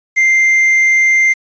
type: tone with quantisation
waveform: triangle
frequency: 2093 Hz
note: C7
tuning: in tune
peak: -6 dBFS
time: 0.16-1.34 s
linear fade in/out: 20 ms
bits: 6
effects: resampled to 16000 Hz